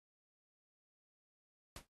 pink noise with exponential decay, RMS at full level -44 dBFS, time 1.76-1.87 s, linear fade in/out 2 ms, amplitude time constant 23 ms, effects AAC 32 kbps

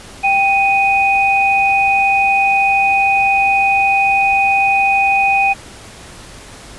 sine tone pair together, 785.9 / 2489 Hz, G5 / D#7, +4 / 0 cents, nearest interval octave + minor sixth, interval 1996 cents, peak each -13 dBFS, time 0.23-5.54 s, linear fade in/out 20 ms, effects pink hiss -36 dBFS RMS until 6.78 s + resampled to 24000 Hz

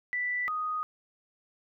sine tone pair in turn, 1975.5 / 1244.5 Hz, B6 / D#6, 0 / 0 cents, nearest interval minor sixth, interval 800 cents, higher first, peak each -28 / -29 dBFS, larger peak first, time 0.13-0.48 / 0.48-0.83 s, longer neither, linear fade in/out 0 ms, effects none

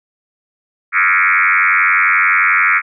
sine tone with frequency modulation, 1788 Hz, A6, 27 cents sharp, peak -9 dBFS, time 0.92-2.82 s, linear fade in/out 50 ms, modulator 91.4 Hz, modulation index 6, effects none

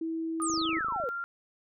sine tone, 325.5 Hz, E4, 22 cents flat, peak -30 dBFS, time 0.01-0.79 s, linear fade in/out 5 ms
sine tone with pitch glide, 1236 to 1387.4 Hz, D#6 to F6, -12 to -12 cents, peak -32 dBFS, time 0.4-1.24 s, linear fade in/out 0 ms, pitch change +200 cents, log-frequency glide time 0.53-1.11 s
sine exponential sweep, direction down, 9700 to 459.6 Hz, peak -31 dBFS, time 0.42-1.09 s, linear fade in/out 0 ms
click train, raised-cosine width 2 ms, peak -33 dBFS, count 15, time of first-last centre 0.5-1.038 s, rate 26 Hz
effects none

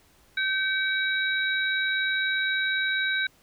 sine tone cluster, 1549 / 2276 / 3847 Hz, G6 / C#7 / B7, -21 / +45 / -46 cents, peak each -25 / -31 / -30 dBFS, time 0.37-3.27 s, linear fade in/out 5 ms, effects pink hiss -60 dBFS RMS until 3.42 s

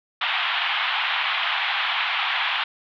white band-pass noise, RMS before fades -24 dBFS, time 0.21-2.64 s, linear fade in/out 5 ms, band 760 to 3500 Hz, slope 48 dB/octave, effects none

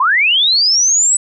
sine linear sweep, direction up, 962 to 8000 Hz, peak -9 dBFS, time 0-1.17 s, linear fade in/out 5 ms, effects none

